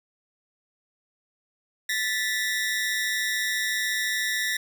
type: ring-modulated tone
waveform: sawtooth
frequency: 1863 Hz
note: A#6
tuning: 2 cents flat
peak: -18 dBFS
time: 1.89-4.57 s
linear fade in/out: 5 ms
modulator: 107 Hz
effects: none